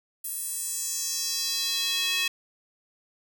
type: tone with high-pass filter sweep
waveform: square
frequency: 367.9 Hz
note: F#4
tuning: 10 cents flat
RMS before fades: -29 dBFS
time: 0.24-2.28 s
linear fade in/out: 5 ms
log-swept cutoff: 11000 to 2700 Hz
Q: 2.5
effects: none